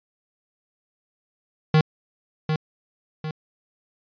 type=tone with echo; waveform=square; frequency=155.56 Hz; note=D#3; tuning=in tune; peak=-14 dBFS; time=1.74-1.81 s; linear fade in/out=2 ms; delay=750 ms; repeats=2; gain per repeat=-7 dB; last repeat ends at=3.31 s; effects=resampled to 11025 Hz